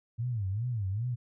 sine tone with vibrato, 108.6 Hz, A2, 22 cents flat, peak -29 dBFS, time 0.18-1.16 s, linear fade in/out 20 ms, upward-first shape sine, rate 2.5 Hz, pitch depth 250 cents each way, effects none

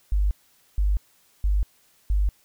sine tone bursts, 50.1 Hz, G1, 38 cents sharp, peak -18 dBFS, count 4, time 0.12-2.29 s, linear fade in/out 0 ms, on 190 ms, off 470 ms, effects white hiss -61 dBFS RMS until 2.44 s

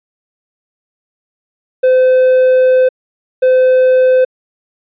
triangle tone bursts at uneven times, 513 Hz, C5, 34 cents flat, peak -4 dBFS, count 2, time 1.83-2.89 / 3.42-4.25 s, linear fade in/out 10 ms, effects resampled to 8000 Hz

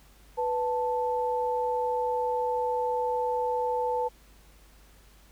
sine tone pair together, 493.9 / 880 Hz, B4 / A5, 0 / 0 cents, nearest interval minor seventh, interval 1000 cents, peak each -28 dBFS, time 0.37-4.09 s, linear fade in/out 20 ms, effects added 50 Hz sine -55 dBFS peak until 5.31 s + pink hiss -59 dBFS RMS until 5.31 s

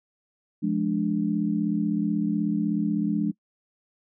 sine chord, D diminished, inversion first, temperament equal with one note detuned, 174.61 / 210.8 / 293.7 Hz, F3 / Ab3 / D4, 0 / +26 / 0 cents, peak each -28 / -25 / -27 dBFS, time 0.62-3.32 s, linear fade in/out 20 ms, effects noise-tail reverb RT60 0.1 s tail -24 dB re dry

